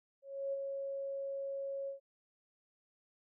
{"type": "tone with ADSR envelope", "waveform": "sine", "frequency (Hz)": 550, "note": "C#5", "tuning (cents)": -14, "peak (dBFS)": -33, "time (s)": [0.22, 2], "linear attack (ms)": 310, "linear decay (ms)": 26, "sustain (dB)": -4, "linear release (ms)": 120, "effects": []}